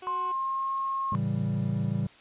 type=tone; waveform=20% pulse; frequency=370 Hz; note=F#4; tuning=in tune; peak=-35 dBFS; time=0.02-0.32 s; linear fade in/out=5 ms
type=tone with pitch glide; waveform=sine; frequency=1058 to 1078.4 Hz; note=C6 to C#6; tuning=+19 to -48 cents; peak=-27 dBFS; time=0.07-1.15 s; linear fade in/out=0 ms; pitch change=+33 cents; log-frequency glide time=0.17-0.75 s
type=chord; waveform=triangle; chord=A dominant seventh; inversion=none; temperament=equal with one note detuned; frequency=111.15 / 138.59 / 164.81 / 196 Hz; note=A2 / C#3 / E3 / G3; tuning=+18 / 0 / 0 / 0 cents; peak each=-29 / -29 / -31 / -29 dBFS; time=1.12-2.07 s; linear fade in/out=5 ms
effects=white hiss -54 dBFS RMS until 2.2 s + resampled to 8000 Hz